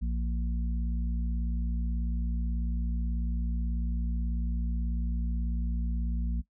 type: harmonic tone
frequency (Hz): 58.27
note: A#1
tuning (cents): 0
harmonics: 1 / 3 / 4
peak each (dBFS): -28 / -38 / -40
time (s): 0.01-6.42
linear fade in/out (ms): 20
effects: noise-tail reverb RT60 0.1 s tail -18 dB re dry